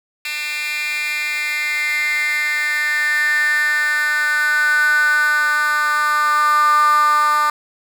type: tone with high-pass filter sweep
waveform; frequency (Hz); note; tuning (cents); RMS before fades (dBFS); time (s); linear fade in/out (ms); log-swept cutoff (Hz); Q
10% pulse; 299.2; D4; +32; -17; 0.25-7.5; 2; 2600 to 1100; 8.2
effects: none